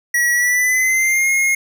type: tone with pitch glide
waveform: square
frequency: 1925 to 2148 Hz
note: B6 to C7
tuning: -45 to +45 cents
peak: -14 dBFS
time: 0.14-1.55 s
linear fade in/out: 5 ms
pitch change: +190 cents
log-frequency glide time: 0.33-1.3 s
effects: none